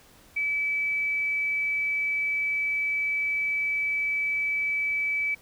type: tone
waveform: sine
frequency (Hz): 2300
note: D7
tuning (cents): -37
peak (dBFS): -24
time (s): 0.36-5.35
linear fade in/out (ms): 10
effects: pink hiss -55 dBFS RMS until 5.41 s